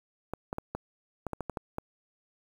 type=clicks; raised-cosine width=1 ms; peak=-19 dBFS; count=10; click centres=0.336 / 0.529 / 0.584 / 0.75 / 1.267 / 1.333 / 1.407 / 1.497 / 1.572 / 1.784 s; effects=8-bit